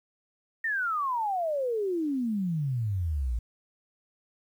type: exponential sweep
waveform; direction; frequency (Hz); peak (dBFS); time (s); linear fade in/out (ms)
sine; down; 1864 to 55; -26; 0.64-3.39; 5
effects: 10-bit